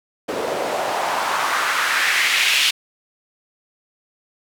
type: noise with band-pass filter sweep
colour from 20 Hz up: white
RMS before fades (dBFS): -20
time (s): 0.28-2.71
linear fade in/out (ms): 10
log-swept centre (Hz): 440 to 3000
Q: 2.2
effects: none